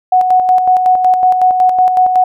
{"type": "tone with tremolo", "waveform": "sine", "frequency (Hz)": 738, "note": "F#5", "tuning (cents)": -5, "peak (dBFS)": -5, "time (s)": [0.12, 2.24], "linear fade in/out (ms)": 5, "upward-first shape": "square", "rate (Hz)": 5.4, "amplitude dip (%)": 45, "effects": []}